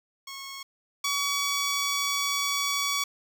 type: tone pair in turn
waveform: 10% pulse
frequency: 1095 / 1133 Hz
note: C#6 / C#6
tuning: -22 / +37 cents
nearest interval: minor second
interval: 59 cents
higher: second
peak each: -29 / -17 dBFS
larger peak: second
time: 0.27-0.63 / 1.04-3.04 s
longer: second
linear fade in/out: 5 ms
effects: none